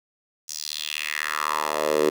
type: tone with high-pass filter sweep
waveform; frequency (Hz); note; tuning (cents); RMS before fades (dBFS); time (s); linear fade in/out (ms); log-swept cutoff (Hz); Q
10% pulse; 76; D#2; -40; -26; 0.48-2.1; 10; 6200 to 380; 3.1
effects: none